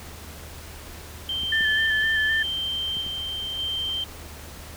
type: tone with tremolo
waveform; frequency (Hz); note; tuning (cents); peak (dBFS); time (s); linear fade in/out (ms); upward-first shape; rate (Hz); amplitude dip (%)
sine; 3136; G7; 0; -25; 1.29-4.04; 2; square; 0.87; 30
type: clicks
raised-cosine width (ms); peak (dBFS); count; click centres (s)
3; -27; 4; 1.434 / 1.608 / 2.969 / 3.065
type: tone with vibrato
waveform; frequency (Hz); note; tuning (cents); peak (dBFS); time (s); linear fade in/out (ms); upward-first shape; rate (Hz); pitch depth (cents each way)
sine; 1760; A6; 0; -20; 1.52-2.43; 5; square; 3.9; 22
effects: added 77 Hz sine -42 dBFS peak until 4.76 s + pink hiss -42 dBFS RMS until 4.76 s